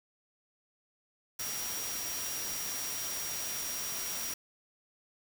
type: tone in noise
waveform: sine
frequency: 5700 Hz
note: F8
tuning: 34 cents sharp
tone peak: -39 dBFS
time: 1.39-4.34 s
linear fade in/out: 5 ms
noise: white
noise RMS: -38 dBFS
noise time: 1.39-4.34 s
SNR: -4 dB
effects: none